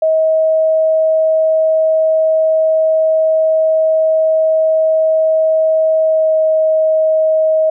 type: tone with pitch glide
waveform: sine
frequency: 636 to 632 Hz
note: D#5 to D#5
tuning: +38 to +27 cents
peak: -9 dBFS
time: 0.02-7.7 s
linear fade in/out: 5 ms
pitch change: -11 cents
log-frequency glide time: 6.01-6.37 s
effects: none